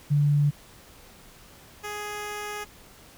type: tone pair in turn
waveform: sine / 10% pulse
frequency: 145.6 / 416.4 Hz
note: D3 / G#4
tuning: -15 / +5 cents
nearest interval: octave + tritone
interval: 1820 cents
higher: second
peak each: -18 / -24 dBFS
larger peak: first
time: 0.1-0.51 / 1.83-2.65 s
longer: second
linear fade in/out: 20 ms
effects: pink hiss -51 dBFS RMS until 3.17 s